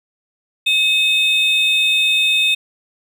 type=tone pair together; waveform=triangle; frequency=2564 / 3628 Hz; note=E7 / A#7; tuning=-49 / -48 cents; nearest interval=tritone; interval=601 cents; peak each=-14 dBFS; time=0.66-2.55 s; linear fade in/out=10 ms; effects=none